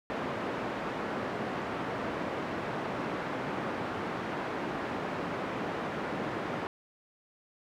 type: band-pass noise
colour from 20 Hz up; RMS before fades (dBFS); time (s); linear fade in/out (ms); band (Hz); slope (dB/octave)
pink; -35; 0.1-6.67; 0; 200 to 1600; 12
effects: none